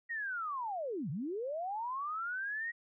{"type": "linear two-way sweep", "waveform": "sine", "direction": "down then up", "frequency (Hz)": [1905, 125.4, 1905], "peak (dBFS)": -35, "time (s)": [0.09, 2.72], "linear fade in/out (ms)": 20, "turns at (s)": 1.1, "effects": []}